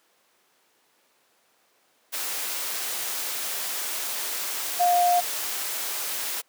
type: tone in noise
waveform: sine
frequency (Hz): 708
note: F5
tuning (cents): +23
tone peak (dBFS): -17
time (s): 4.79-5.21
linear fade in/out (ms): 20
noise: white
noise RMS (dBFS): -30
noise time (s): 2.12-6.42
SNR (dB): +10
effects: pink hiss -64 dBFS RMS until 6.48 s + high-pass 400 Hz 12 dB/octave